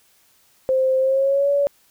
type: tone with pitch glide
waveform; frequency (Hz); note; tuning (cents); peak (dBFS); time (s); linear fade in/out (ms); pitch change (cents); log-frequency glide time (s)
sine; 523.3 to 567.4; C5 to C#5; 0 to +40; -15; 0.69-1.67; 0; +140; 0.99-1.5
effects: white hiss -58 dBFS RMS until 1.9 s